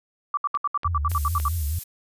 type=tone bursts; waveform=sine; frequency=1162 Hz; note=D6; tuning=19 cents flat; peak=-20 dBFS; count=12; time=0.34-1.483 s; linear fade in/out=2 ms; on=32 ms; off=69 ms
type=click train; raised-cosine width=0.3 ms; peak=-20 dBFS; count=4; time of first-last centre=0.55-1.4 s; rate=3.53 Hz
type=tone with vibrato; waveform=sine; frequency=78.5 Hz; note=D#2; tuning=16 cents sharp; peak=-23 dBFS; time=0.85-1.79 s; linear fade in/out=5 ms; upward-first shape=triangle; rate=4.6 Hz; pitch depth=200 cents each way
type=noise; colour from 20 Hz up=violet; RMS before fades=-33 dBFS; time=1.09-1.84 s; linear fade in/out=10 ms
effects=resampled to 32000 Hz